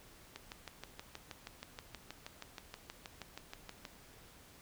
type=click train; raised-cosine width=0.2 ms; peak=-27 dBFS; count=23; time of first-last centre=0.36-3.852 s; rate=6.3 Hz; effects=pink hiss -59 dBFS RMS until 4.61 s